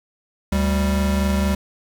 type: tone pair together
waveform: square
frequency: 73.42 / 196 Hz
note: D2 / G3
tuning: 0 / 0 cents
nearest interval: octave + perfect fourth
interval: 1700 cents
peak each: -21 dBFS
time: 0.52-1.55 s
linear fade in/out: 5 ms
effects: 7-bit